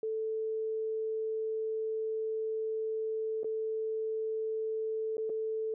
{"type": "tone with dropouts", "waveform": "sine", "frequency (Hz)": 440, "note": "A4", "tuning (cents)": 0, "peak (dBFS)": -31, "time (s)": [0.03, 5.74], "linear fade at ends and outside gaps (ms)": 2, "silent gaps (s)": [[3.433, 3.444], [5.17, 5.18], [5.295, 5.299]], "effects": []}